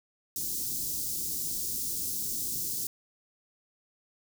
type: band-stop noise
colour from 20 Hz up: white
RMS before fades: -33 dBFS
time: 0.36-2.87 s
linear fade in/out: 2 ms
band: 340 to 5100 Hz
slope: 24 dB/octave
effects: none